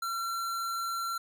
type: tone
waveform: square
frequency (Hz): 1361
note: F6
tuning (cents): -45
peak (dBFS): -32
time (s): 0.02-1.18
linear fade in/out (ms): 5
effects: none